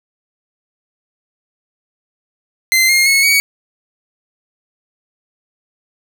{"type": "tone with pitch steps", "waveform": "sawtooth", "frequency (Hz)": [2072, 2130, 2190, 2252], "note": ["C7", "C7", "C#7", "C#7"], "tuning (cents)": [-17, 30, -22, 27], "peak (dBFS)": -6, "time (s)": [2.72, 3.4], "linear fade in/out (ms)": 0, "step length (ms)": 170, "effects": []}